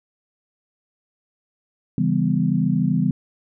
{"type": "chord", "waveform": "sine", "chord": "C# half-diminished seventh", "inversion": "none", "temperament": "just", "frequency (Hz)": [138.59, 166.31, 199.57, 249.5], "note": ["C#3", "E3", "G3", "B3"], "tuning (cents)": [0, 16, 31, 18], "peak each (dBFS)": [-24, -21, -22, -23], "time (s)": [1.98, 3.11], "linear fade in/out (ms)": 2, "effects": []}